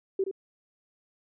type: tone with echo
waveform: sine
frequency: 385.6 Hz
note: G4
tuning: 28 cents flat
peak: -23 dBFS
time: 0.19-0.24 s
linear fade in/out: 5 ms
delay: 73 ms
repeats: 1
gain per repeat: -7 dB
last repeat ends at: 0.313 s
effects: none